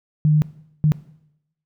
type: tone bursts at uneven times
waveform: sine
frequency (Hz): 152.2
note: D#3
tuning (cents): -38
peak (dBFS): -12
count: 2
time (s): 0.25-0.42 / 0.84-0.92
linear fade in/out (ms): 0
effects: noise-tail reverb RT60 0.8 s tail -19 dB re dry